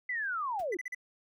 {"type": "linear sweep", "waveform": "sine", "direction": "down", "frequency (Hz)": [2041, 317.5], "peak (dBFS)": -31, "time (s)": [0.09, 0.77], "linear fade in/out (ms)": 5}
{"type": "noise with exponential decay", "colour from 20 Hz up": "pink", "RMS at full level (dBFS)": -46, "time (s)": [0.59, 0.67], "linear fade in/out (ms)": 5, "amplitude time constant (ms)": 17}
{"type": "tone bursts", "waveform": "triangle", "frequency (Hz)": 2000, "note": "B6", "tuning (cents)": 21, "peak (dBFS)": -33, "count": 4, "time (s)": [0.72, 0.948], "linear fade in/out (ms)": 5, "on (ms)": 27, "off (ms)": 40}
{"effects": []}